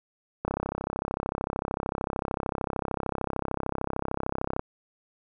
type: click train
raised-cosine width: 1 ms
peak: -14 dBFS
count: 139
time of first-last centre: 0.45-4.594 s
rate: 33.3 Hz
effects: none